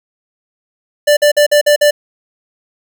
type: tone bursts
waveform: square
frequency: 589 Hz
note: D5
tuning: 5 cents sharp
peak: -7 dBFS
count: 6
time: 1.07-1.91 s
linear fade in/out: 10 ms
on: 100 ms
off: 48 ms
effects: none